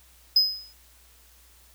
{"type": "tone with exponential decay", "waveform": "triangle", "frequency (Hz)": 5050, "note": "D#8", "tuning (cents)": 25, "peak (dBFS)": -12, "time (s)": [0.36, 0.73], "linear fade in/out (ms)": 5, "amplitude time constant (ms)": 79, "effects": ["added 60 Hz sine -57 dBFS peak until 1.74 s", "white hiss -57 dBFS RMS until 1.74 s"]}